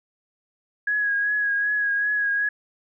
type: tone with vibrato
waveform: sine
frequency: 1661.2 Hz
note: G#6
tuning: in tune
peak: -20 dBFS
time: 0.87-2.49 s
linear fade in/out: 5 ms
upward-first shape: triangle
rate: 2.6 Hz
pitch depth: 35 cents each way
effects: none